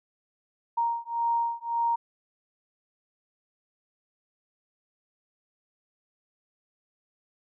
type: beating tone pair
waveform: sine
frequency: 932.3 / 934.1 Hz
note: A#5 / A#5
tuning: 0 / +3 cents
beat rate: 1.8 Hz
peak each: -28 / -28 dBFS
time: 0.77-1.96 s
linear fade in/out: 10 ms
effects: none